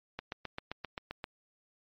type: click train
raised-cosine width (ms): 0.3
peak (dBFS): -21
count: 9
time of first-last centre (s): 0.19-1.241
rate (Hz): 7.61
effects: low-pass 5000 Hz 12 dB/octave + MP3 48 kbps